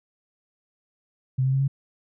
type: tone with pitch steps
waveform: sine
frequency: 130.2 / 132.55 / 134.95 / 137.39 Hz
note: C3 / C3 / C#3 / C#3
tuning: -8 / +23 / -46 / -15 cents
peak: -19 dBFS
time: 1.38-1.68 s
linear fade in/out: 10 ms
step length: 75 ms
effects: none